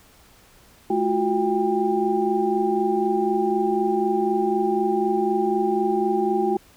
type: tone cluster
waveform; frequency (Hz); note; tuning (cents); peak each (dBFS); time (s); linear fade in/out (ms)
sine; 214.4 / 344.8 / 368.8 / 797; A3 / F4 / F#4 / G5; -45 / -22 / -6 / +28; -27 / -26 / -22 / -24; 0.9-6.57; 5
effects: pink hiss -53 dBFS RMS until 6.76 s